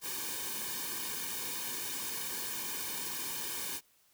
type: noise with comb filter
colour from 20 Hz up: white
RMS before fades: -38 dBFS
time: 0.01-3.81 s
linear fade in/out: 50 ms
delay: 1.5 ms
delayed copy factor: -1
effects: white hiss -68 dBFS RMS until 4.13 s